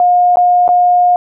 sine tone with dropouts, 714 Hz, F5, 38 cents sharp, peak -6 dBFS, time 0-1.16 s, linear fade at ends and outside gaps 1 ms, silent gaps 0.358-0.37 / 0.679-0.689 s, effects none

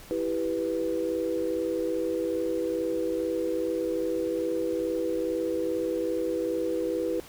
sine chord, E minor, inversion none, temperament equal, 329.6 / 392 / 493.9 Hz, E4 / G4 / B4, 0 / 0 / 0 cents, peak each -30 / -32 / -29 dBFS, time 0.11-7.2 s, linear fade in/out 0 ms, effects pink hiss -48 dBFS RMS until 7.28 s

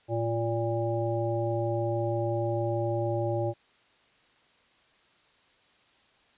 harmonic tone with a mistuned harmonic, 115.8 Hz, A#2, 11 cents flat, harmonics 1 / 3 / 5 / 7, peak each -30 / -31 / -31 / -36 dBFS, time 0.08-3.54 s, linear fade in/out 50 ms, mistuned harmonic 1, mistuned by -29 cents, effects white hiss -63 dBFS RMS until 6.37 s + resampled to 8000 Hz

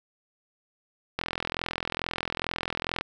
click train, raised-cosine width 0.3 ms, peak -12 dBFS, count 78, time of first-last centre 1.19-3.01 s, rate 42.3 Hz, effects none

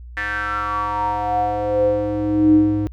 square tone with band-pass filter sweep, 103.83 Hz, G#2, in tune, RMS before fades -19 dBFS, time 0.17-2.87 s, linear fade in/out 0 ms, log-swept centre 1800 to 240 Hz, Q 8, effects added 60 Hz sine -34 dBFS peak until 2.92 s

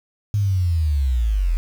sine linear sweep, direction down, 105.3 to 38.89 Hz, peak -16 dBFS, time 0.34-1.57 s, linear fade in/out 0 ms, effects 7-bit

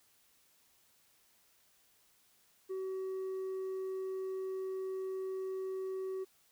triangle tone with hard clipping, 379.1 Hz, F#4, 42 cents sharp, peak -35 dBFS, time 2.69-6.25 s, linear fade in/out 20 ms, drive 1 dB, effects white hiss -69 dBFS RMS until 6.51 s

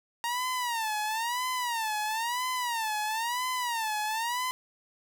sawtooth tone with vibrato, 928 Hz, A#5, 8 cents flat, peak -25 dBFS, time 0.24-4.51 s, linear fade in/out 0 ms, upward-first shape sine, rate 1 Hz, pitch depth 160 cents each way, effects none

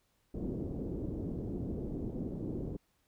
white low-pass noise, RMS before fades -38 dBFS, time 0.34-2.77 s, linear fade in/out 5 ms, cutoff 370 Hz, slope 24 dB/octave, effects pink hiss -75 dBFS RMS until 3.07 s

